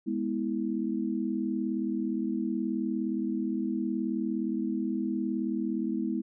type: chord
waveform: sine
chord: E major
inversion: first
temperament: equal with one note detuned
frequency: 207.7 / 246.9 / 324.7 Hz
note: G#3 / B3 / E4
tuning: 0 / 0 / -26 cents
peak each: -32 dBFS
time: 0.06-6.22 s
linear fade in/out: 20 ms
effects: none